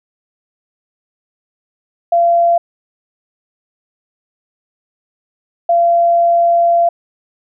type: tone pair in turn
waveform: sine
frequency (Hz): 685 / 685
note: F5 / F5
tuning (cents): -34 / -34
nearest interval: unison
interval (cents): 0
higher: neither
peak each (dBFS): -8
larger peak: neither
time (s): 2.12-2.58 / 5.69-6.89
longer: second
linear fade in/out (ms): 5
effects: none